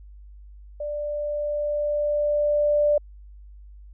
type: tone with level ramp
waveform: sine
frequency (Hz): 590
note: D5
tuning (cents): +8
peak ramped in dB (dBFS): -27 to -16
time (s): 0.8-2.98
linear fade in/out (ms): 5
effects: added 50 Hz sine -42 dBFS peak until 3.93 s